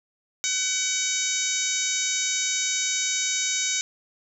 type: harmonic tone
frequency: 755 Hz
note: F#5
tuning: 35 cents sharp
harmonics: 2 / 3 / 4 / 5 / 6 / 7 / 8 / 9 / 10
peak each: -38 / -31 / -36 / -31 / -38 / -35 / -28 / -29 / -35 dBFS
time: 0.44-3.81 s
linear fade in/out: 0 ms
effects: none